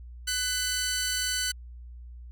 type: tone pair together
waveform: 10% pulse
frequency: 1500 / 2014 Hz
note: F#6 / B6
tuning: +23 / +33 cents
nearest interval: perfect fourth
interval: 510 cents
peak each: -19 / -26 dBFS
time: 0.27-1.52 s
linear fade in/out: 10 ms
effects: added 60 Hz sine -41 dBFS peak until 2.31 s